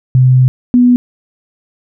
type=tone pair in turn; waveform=sine; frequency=128.5 / 245.9 Hz; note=C3 / B3; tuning=-31 / -7 cents; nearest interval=major seventh; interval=1124 cents; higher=second; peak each=-4 dBFS; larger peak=neither; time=0.15-0.48 / 0.74-0.96 s; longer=first; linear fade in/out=0 ms; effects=none